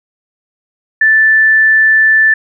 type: tone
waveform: sine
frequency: 1760 Hz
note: A6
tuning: in tune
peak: -5 dBFS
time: 1.01-2.34 s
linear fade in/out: 5 ms
effects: none